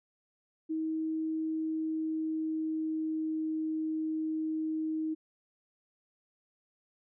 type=tone with pitch glide; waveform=sine; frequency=317.6 to 315 Hz; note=D#4 to D#4; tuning=+36 to +21 cents; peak=-30 dBFS; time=0.69-5.15 s; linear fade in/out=20 ms; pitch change=-15 cents; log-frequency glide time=1.33-3.46 s; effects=none